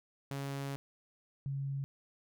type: tone pair in turn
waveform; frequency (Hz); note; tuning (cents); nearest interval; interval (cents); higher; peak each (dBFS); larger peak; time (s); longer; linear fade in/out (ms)
sawtooth / sine; 138.7 / 137.9; C#3 / C#3; +1 / -9; unison; 10; first; -33 / -34; first; 0.31-0.76 / 1.46-1.84; first; 0
effects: none